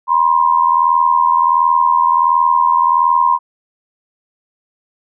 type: tone pair together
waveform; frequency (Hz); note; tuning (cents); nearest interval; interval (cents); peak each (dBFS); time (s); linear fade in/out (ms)
sine; 965.1 / 1046.5; B5 / C6; -40 / 0; minor second; 140; -12; 0.07-3.39; 50
effects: none